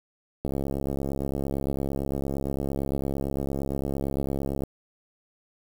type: click train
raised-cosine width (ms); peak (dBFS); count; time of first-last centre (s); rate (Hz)
2; -16; 289; 0.45-4.636; 68.8
effects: 7-bit